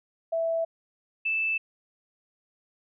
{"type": "tone pair in turn", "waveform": "sine", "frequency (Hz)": [659.3, 2637], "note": ["E5", "E7"], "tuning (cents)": [0, 0], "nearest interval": "2 octaves", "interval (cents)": 2400, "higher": "second", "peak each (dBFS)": -24, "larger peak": "neither", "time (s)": [[0.32, 0.65], [1.25, 1.58]], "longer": "neither", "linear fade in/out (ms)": 10, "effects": []}